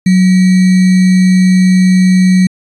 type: tone with sample-and-hold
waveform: sine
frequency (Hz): 185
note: F#3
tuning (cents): 0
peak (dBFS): -4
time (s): 0.06-2.47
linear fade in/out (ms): 5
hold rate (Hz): 2100
effects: resampled to 22050 Hz